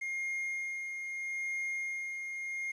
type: tone with tremolo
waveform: triangle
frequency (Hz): 2131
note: C7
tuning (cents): +31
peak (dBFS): -31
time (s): 0.01-2.72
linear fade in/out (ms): 10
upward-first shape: sine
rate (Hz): 0.78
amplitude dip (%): 40
effects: resampled to 24000 Hz + 11-bit